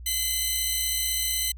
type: tone cluster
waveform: 10% pulse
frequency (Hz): 2046 / 3033 / 4032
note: C7 / F#7 / B7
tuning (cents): -39 / +42 / +35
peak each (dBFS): -23 / -21 / -21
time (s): 0.06-1.52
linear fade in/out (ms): 5
effects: added 60 Hz sine -38 dBFS peak until 1.57 s